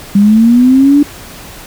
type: linear sweep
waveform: sine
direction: up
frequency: 197 to 293.7 Hz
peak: -3 dBFS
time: 0.15-1.03 s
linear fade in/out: 5 ms
effects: pink hiss -31 dBFS RMS until 1.66 s